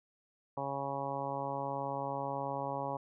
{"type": "harmonic tone", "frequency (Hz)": 138.5, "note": "C#3", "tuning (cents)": -1, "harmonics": [1, 2, 3, 4, 5, 6, 7, 8], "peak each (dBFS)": [-44, -45, -46, -40, -44, -40, -41, -46], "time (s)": [0.57, 2.97], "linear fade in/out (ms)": 5, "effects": []}